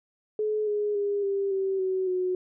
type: tone with pitch steps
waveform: sine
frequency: 427 / 416.3 / 405.8 / 395.7 / 385.7 / 376 / 366.6 Hz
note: G#4 / G#4 / G#4 / G4 / G4 / F#4 / F#4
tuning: +48 / +4 / -40 / +16 / -28 / +28 / -16 cents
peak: -24 dBFS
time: 0.39-2.35 s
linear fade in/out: 2 ms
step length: 280 ms
effects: none